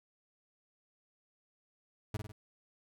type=tone with echo; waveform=40% pulse; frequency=106.3 Hz; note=G#2; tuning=41 cents sharp; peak=-32 dBFS; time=2.14-2.17 s; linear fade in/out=5 ms; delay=50 ms; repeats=3; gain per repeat=-5 dB; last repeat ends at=2.32 s; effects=none